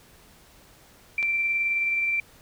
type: tone with tremolo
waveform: sine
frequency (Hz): 2349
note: D7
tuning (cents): 0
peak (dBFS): -21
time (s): 1.18-2.2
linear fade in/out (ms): 2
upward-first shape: sine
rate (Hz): 19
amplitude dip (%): 25
type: click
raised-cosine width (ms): 0.2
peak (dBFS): -18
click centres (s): 1.228
effects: pink hiss -54 dBFS RMS until 2.41 s